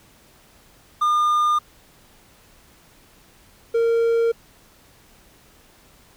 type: tone pair in turn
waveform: triangle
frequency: 1210 / 461.7 Hz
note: D#6 / A#4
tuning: -49 / -17 cents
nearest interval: octave + perfect fourth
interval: 1668 cents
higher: first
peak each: -14 dBFS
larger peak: neither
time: 1.01-1.59 / 3.74-4.32 s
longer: neither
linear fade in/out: 10 ms
effects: pink hiss -53 dBFS RMS until 6.16 s